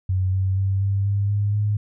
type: tone with pitch steps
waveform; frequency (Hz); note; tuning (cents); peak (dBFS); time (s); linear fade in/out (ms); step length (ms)
sine; 93.4 / 95.14 / 96.92 / 98.73 / 100.57 / 102.44 / 104.35; F#2 / F#2 / G2 / G2 / G2 / G#2 / G#2; +17 / +49 / -19 / +13 / +45 / -23 / +9; -18; 0.09-1.77; 5; 240
effects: none